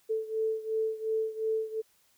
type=beating tone pair; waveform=sine; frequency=440 / 442.8 Hz; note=A4 / A4; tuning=0 / +11 cents; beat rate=2.8 Hz; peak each=-30 / -33 dBFS; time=0.09-1.82 s; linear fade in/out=20 ms; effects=white hiss -67 dBFS RMS until 2.17 s